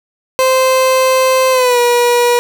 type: tone with pitch glide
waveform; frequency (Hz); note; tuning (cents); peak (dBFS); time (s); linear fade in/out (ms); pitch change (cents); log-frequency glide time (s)
30% pulse; 520 to 482.4; C5 to B4; -11 to -41; -6; 0.39-2.39; 0; -130; 1.51-1.79
effects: none